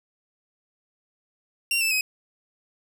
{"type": "tone with pitch steps", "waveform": "sawtooth", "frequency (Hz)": [2757, 2642, 2531], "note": ["F7", "E7", "D#7"], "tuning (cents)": [-23, 3, 29], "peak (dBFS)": -18, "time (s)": [1.71, 2.01], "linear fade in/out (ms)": 2, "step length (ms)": 100, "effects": []}